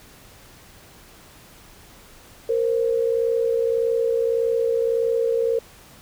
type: tone pair together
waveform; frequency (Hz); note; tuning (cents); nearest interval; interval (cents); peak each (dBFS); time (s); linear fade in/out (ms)
sine; 461.7 / 523.4; A#4 / C5; -17 / 0; major second; 217; -19 / -25; 2.49-5.59; 5
effects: pink hiss -48 dBFS RMS until 6.01 s